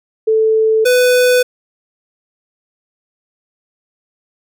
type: tone pair in turn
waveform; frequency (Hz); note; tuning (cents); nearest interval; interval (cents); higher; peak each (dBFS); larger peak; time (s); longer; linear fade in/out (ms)
sine / square; 440 / 498.3; A4 / B4; 0 / +15; major second; 215; second; -9; neither; 0.27-0.85 / 0.85-1.43; neither; 10
effects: none